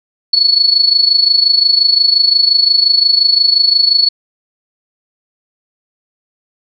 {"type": "tone with amplitude modulation", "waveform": "sine", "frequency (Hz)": 4409, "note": "C#8", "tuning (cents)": -10, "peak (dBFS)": -4, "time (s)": [0.33, 4.09], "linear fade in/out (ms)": 5, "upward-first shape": "sine", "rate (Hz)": 25.7, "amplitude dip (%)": 75, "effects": []}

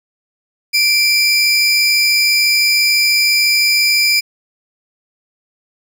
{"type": "tone pair together", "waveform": "45% pulse", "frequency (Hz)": [2349, 4977], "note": ["D7", "D#8"], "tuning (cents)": [0, 0], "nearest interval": "octave + minor second", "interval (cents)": 1300, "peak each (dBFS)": -13, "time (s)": [0.73, 4.21], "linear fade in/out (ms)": 20, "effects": []}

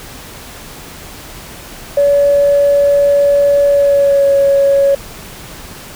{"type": "tone with pitch glide", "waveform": "sine", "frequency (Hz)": [569, 556], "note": ["C#5", "C#5"], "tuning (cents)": [45, 5], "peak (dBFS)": -6, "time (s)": [1.97, 4.95], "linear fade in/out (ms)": 5, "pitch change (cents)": -40, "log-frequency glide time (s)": [3.66, 4.32], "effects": ["tanh soft clip ceiling -2 dBFS", "pink hiss -32 dBFS RMS until 5.95 s"]}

